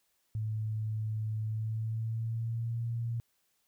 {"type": "tone with pitch glide", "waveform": "sine", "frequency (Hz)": [108.8, 116.61], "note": ["A2", "A#2"], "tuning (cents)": [-19, 1], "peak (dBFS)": -31, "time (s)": [0.35, 3.2], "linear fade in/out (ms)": 0, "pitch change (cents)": 120, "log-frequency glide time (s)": [1.42, 2.82], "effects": ["white hiss -75 dBFS RMS until 3.67 s"]}